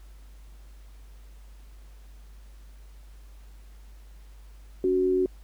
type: tone pair together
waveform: sine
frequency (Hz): 282.1 / 370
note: C#4 / F#4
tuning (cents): +30 / 0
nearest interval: perfect fourth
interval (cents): 470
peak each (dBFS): -29 / -21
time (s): 4.84-5.26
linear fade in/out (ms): 2
effects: added 50 Hz sine -45 dBFS peak until 5.43 s + pink hiss -61 dBFS RMS until 5.43 s